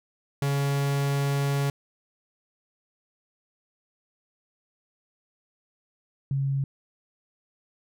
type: tone pair in turn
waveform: 45% pulse / sine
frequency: 140.3 / 137.17 Hz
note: C#3 / C#3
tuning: +21 / -18 cents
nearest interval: unison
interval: 39 cents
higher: first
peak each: -23 dBFS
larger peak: neither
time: 0.42-1.7 / 6.31-6.64 s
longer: first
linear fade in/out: 2 ms
effects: none